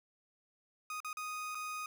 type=tone with dropouts; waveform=30% pulse; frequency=1244.5 Hz; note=D#6; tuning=in tune; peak=-36 dBFS; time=0.9-1.86 s; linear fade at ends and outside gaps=2 ms; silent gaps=1.003-1.046 / 1.13-1.17 / 1.548-1.552 s; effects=none